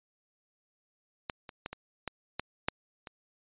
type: clicks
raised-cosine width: 0.3 ms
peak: -17 / -27 / -20 / -23 / -18 / -16 / -11 / -27 dBFS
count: 8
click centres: 1.298 / 1.492 / 1.661 / 1.73 / 2.077 / 2.396 / 2.685 / 3.072 s
effects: resampled to 8000 Hz